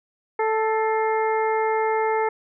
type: harmonic tone with a mistuned harmonic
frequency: 440 Hz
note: A4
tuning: in tune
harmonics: 1 / 2 / 3 / 4 / 5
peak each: -22 / -23 / -32 / -34 / -32 dBFS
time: 0.39-2.29 s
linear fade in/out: 5 ms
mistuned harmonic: 5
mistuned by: -63 cents
effects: none